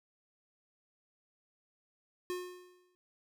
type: tone with exponential decay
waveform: square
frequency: 360 Hz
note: F#4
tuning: 47 cents flat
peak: -34 dBFS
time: 2.3-2.95 s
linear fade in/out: 0 ms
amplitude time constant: 140 ms
effects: none